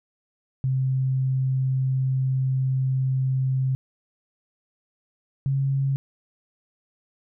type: tone pair in turn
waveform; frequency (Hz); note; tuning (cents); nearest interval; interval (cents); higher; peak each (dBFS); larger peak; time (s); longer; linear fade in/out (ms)
sine; 131.5 / 136.45; C3 / C#3; +9 / -27; minor second; 64; second; -20; neither; 0.64-3.75 / 5.46-5.96; first; 0
effects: none